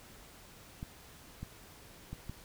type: clicks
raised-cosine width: 5 ms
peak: -28 dBFS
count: 4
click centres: 0.829 / 1.43 / 2.13 / 2.296 s
effects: pink hiss -55 dBFS RMS until 2.44 s

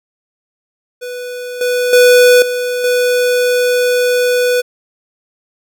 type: tone with level steps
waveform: square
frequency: 493.9 Hz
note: B4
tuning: in tune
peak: -23 / -13 / -5 / -16 / -11 dBFS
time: 1.01-4.62 s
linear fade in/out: 20 ms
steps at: 1.61 / 1.93 / 2.42 / 2.84 s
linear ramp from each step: 2 ms
effects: none

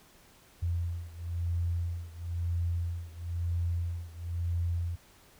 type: beating tone pair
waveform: sine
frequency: 85.4 / 86.4 Hz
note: F2 / F2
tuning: -38 / -18 cents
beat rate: 1 Hz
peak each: -32 / -34 dBFS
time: 0.62-4.96 s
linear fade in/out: 10 ms
effects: pink hiss -59 dBFS RMS until 5.39 s

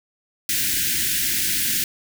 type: band-stop noise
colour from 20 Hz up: white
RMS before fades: -22 dBFS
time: 0.49-1.84 s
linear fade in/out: 2 ms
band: 360 to 1500 Hz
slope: 96 dB/octave
effects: none

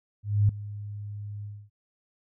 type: tone with ADSR envelope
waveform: sine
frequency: 103.2 Hz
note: G#2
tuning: 10 cents flat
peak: -16 dBFS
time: 0.23-1.7 s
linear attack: 260 ms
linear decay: 4 ms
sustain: -18 dB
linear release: 260 ms
effects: none

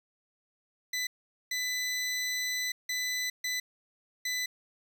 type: tone bursts at uneven times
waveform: 20% pulse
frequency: 2000 Hz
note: B6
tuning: 21 cents sharp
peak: -25 dBFS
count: 5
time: 0.93-1.07 / 1.51-2.72 / 2.89-3.3 / 3.44-3.6 / 4.25-4.46 s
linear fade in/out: 5 ms
effects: none

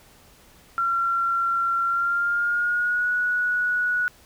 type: tone with pitch glide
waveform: sine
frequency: 1368 to 1466.2 Hz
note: F6 to F#6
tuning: -36 to -16 cents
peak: -20 dBFS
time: 0.78-4.08 s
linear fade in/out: 0 ms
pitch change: +120 cents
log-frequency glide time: 1.83-3.11 s
effects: pink hiss -53 dBFS RMS until 4.25 s

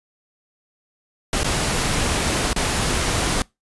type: noise with dropouts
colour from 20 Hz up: pink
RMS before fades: -21 dBFS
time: 1.33-3.42 s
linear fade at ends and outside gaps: 1 ms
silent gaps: 1.433-1.444 / 2.531-2.562 s
effects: noise-tail reverb RT60 0.2 s tail -24 dB re dry + resampled to 24000 Hz

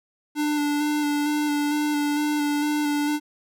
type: tone with vibrato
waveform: square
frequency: 295.3 Hz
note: D4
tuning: 10 cents sharp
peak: -22 dBFS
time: 0.35-3.2 s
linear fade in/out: 50 ms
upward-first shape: square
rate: 2.2 Hz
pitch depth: 16 cents each way
effects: none

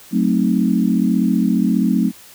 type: chord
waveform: sine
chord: F# diminished seventh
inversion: none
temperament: equal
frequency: 185 / 220 / 261.6 / 311.1 Hz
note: F#3 / A3 / C4 / Eb4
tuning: 0 / 0 / 0 / 0 cents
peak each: -18 / -17 / -19 / -23 dBFS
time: 0.11-2.12 s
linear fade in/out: 50 ms
effects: white hiss -43 dBFS RMS until 2.34 s

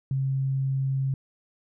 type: tone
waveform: sine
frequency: 134.6 Hz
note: C3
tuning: 49 cents sharp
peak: -23 dBFS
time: 0.11-1.14 s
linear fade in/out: 2 ms
effects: none

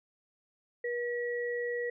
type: tone pair together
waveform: sine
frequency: 481.1 / 1924.4 Hz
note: B4 / B6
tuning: -45 / -45 cents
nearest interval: 2 octaves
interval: 2400 cents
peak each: -32 / -37 dBFS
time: 0.84-1.9 s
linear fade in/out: 5 ms
effects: none

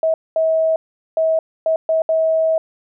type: tone bursts at uneven times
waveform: sine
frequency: 643 Hz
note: E5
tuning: 43 cents flat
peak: -13 dBFS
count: 6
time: 0.03-0.14 / 0.36-0.76 / 1.17-1.39 / 1.66-1.76 / 1.89-2.02 / 2.09-2.58 s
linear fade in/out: 2 ms
effects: none

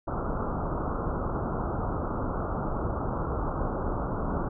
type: low-pass noise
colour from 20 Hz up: pink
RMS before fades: -30 dBFS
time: 0.07-4.49 s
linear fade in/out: 10 ms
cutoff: 1400 Hz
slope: 96 dB/octave
effects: none

